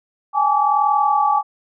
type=tone cluster; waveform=sine; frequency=815 / 856 / 1152 Hz; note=G#5 / A5 / D6; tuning=-33 / -48 / -34 cents; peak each=-18 dBFS; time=0.33-1.43 s; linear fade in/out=50 ms; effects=none